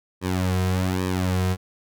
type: tone with flanger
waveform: sawtooth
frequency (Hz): 92.4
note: F#2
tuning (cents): -2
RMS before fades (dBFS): -23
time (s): 0.21-1.57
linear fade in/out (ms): 50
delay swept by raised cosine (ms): 1.4 to 3.5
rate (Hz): 1.2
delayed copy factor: -1
effects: none